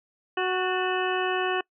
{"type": "harmonic tone with a mistuned harmonic", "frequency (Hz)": 370, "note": "F#4", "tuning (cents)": 0, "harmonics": [1, 2, 3, 4, 5, 7, 8], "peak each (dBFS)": [-27, -30, -32, -33, -34, -35, -36], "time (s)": [0.37, 1.61], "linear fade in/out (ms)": 5, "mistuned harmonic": 5, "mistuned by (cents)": -49, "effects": ["noise-tail reverb RT60 0.1 s tail -25 dB re dry"]}